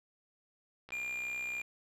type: click train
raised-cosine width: 0.3 ms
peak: -34 dBFS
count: 47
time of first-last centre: 0.89-1.614 s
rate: 63.5 Hz
type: tone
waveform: triangle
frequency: 2400 Hz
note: D7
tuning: 37 cents sharp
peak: -34 dBFS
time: 0.92-1.62 s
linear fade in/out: 5 ms
effects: none